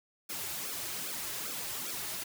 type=noise with flanger; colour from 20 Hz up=white; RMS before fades=-38 dBFS; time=0.29-2.24 s; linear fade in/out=10 ms; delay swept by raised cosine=1 to 4.3 ms; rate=2.5 Hz; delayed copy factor=-0.8; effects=none